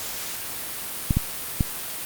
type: clicks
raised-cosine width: 5 ms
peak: -7 dBFS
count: 3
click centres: 1.108 / 1.17 / 1.608 s
effects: white hiss -32 dBFS RMS until 2.05 s + Opus 48 kbps